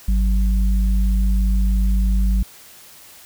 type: tone pair together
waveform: sine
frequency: 51.64 / 189.1 Hz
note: G#1 / F#3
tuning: -9 / +38 cents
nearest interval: octave + minor seventh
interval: 2247 cents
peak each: -14 / -25 dBFS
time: 0.08-2.43 s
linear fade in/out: 5 ms
effects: white hiss -44 dBFS RMS until 3.25 s